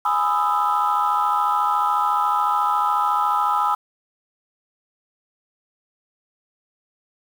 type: chord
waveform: sine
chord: E major seventh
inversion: first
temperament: equal with one note detuned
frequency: 830.6 / 995.8 / 1244.5 / 1318.5 Hz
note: G#5 / B5 / D#6 / E6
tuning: 0 / +14 / 0 / 0 cents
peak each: -22 dBFS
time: 0.05-3.75 s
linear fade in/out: 5 ms
effects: tanh soft clip ceiling -10 dBFS + 7-bit